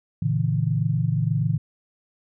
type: tone cluster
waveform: sine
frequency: 113.3 / 139.8 / 161.6 Hz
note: A#2 / C#3 / E3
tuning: -49 / +15 / -34 cents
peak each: -24 dBFS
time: 0.22-1.58 s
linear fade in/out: 5 ms
effects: none